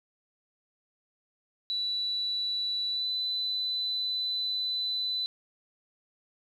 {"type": "tone with pitch glide", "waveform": "sine", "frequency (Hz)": [3950, 4001], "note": ["B7", "B7"], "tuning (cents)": [0, 22], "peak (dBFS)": -28, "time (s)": [1.7, 5.26], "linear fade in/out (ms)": 0, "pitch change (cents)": 22, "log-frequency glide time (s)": [2.9, 3.07], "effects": ["10-bit"]}